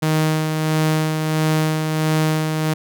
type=tone with tremolo; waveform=sawtooth; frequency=156.4 Hz; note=D#3; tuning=9 cents sharp; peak=-11 dBFS; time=0.02-2.74 s; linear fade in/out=10 ms; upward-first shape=sine; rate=1.5 Hz; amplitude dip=40%; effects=none